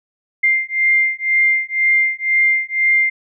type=beating tone pair; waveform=sine; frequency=2100 / 2102 Hz; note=C7 / C7; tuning=+6 / +7 cents; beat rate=2 Hz; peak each=-16 dBFS; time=0.43-3.1 s; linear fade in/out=10 ms; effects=none